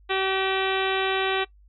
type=harmonic tone with a mistuned harmonic; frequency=382.8 Hz; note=G4; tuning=41 cents flat; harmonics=1 / 2 / 3 / 4 / 5 / 6 / 7 / 8 / 9 / 10; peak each=-26 / -29 / -31 / -32 / -33 / -34 / -34 / -35 / -36 / -36 dBFS; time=0.09-1.45 s; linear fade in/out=20 ms; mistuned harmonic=6; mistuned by=+43 cents; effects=noise-tail reverb RT60 0.1 s tail -20 dB re dry + added 50 Hz sine -51 dBFS peak until 1.68 s